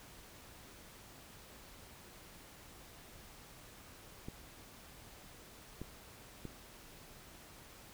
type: clicks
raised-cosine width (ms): 3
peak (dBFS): -30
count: 3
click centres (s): 4.285 / 5.816 / 6.453
effects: pink hiss -56 dBFS RMS until 7.93 s